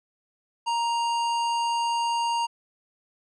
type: tone with hard clipping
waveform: sine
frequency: 935 Hz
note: A#5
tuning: 5 cents sharp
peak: -25 dBFS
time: 0.66-2.47 s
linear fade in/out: 20 ms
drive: 15 dB
effects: resampled to 24000 Hz